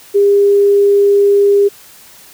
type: tone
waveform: sine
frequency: 403.1 Hz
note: G4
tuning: 48 cents sharp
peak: -6 dBFS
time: 0.14-1.69 s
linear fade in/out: 20 ms
effects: white hiss -40 dBFS RMS until 2.33 s